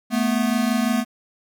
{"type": "tone pair together", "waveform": "square", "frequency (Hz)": [219.3, 245.2], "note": ["A3", "B3"], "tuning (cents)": [-6, -12], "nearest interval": "major second", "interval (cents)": 194, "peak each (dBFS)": -22, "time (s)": [0.1, 1.05], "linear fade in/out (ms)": 50, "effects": []}